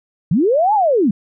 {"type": "linear two-way sweep", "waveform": "sine", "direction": "up then down", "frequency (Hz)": [138.59, 882, 178.5], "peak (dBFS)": -11, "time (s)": [0.31, 1.11], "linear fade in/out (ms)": 5, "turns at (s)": 0.74, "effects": []}